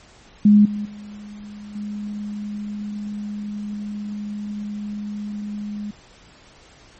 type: tone with level steps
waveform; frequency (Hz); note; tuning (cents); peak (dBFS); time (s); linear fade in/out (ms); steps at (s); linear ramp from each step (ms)
sine; 207.7; G#3; 0; -8 / -23 / -34 / -26; 0.45-5.91; 5; 0.65 / 0.85 / 1.75; 5
effects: pink hiss -49 dBFS RMS until 6.99 s + MP3 32 kbps